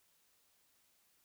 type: silence
effects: white hiss -73 dBFS RMS until 1.24 s